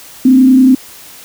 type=tone with frequency modulation; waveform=sine; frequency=259.6 Hz; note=C4; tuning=13 cents flat; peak=-3 dBFS; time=0.25-0.75 s; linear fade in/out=5 ms; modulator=30.5 Hz; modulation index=0.46; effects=white hiss -35 dBFS RMS until 1.24 s